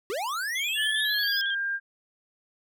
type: linear sweep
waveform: square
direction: up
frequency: 360 to 5130 Hz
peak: -29 dBFS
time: 0.1-1.41 s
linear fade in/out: 0 ms
type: tone with vibrato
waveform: sine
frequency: 3289 Hz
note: G#7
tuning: 18 cents flat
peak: -30 dBFS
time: 0.55-1.55 s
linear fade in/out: 10 ms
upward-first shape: square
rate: 11 Hz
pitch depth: 47 cents each way
type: tone with pitch glide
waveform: sine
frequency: 1735 to 1600.2 Hz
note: A6 to G6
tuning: -25 to +35 cents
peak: -26 dBFS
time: 0.75-1.8 s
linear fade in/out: 50 ms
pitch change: -140 cents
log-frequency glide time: 1-1.4 s
effects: none